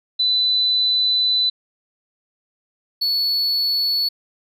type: tone pair in turn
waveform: sine / triangle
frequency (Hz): 3998 / 4421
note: B7 / C#8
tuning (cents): +20 / -5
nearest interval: major second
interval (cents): 175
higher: second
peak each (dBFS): -15 / -16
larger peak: first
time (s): 0.19-1.5 / 3.01-4.09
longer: first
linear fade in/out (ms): 10
effects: none